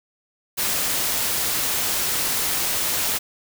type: noise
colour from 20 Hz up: white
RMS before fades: -23 dBFS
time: 0.57-3.19 s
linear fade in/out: 20 ms
effects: none